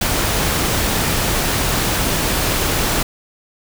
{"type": "noise", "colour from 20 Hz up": "pink", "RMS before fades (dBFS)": -18, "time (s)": [0.01, 3.03], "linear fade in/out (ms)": 5, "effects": []}